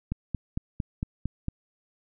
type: click train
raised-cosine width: 5 ms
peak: -16 dBFS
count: 7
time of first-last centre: 0.12-1.484 s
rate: 4.4 Hz
effects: none